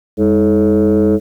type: tone with frequency modulation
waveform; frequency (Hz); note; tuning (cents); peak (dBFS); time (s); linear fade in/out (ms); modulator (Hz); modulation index
sine; 317.9; D#4; +37; -7; 0.17-1.2; 50; 114; 1.5
effects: tanh soft clip ceiling -6 dBFS + 8-bit